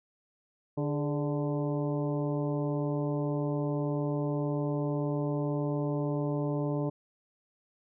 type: harmonic tone with a mistuned harmonic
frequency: 146.83 Hz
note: D3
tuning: in tune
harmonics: 1 / 2 / 3 / 4 / 5 / 6 / 7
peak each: -31 / -33 / -36 / -37 / -47 / -44 / -47 dBFS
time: 0.77-6.9 s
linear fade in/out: 10 ms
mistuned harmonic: 3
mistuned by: -73 cents
effects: none